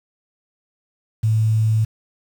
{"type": "tone", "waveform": "sine", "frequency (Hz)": 110, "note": "A2", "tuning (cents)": 0, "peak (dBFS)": -14, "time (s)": [1.23, 1.85], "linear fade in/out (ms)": 10, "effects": ["7-bit"]}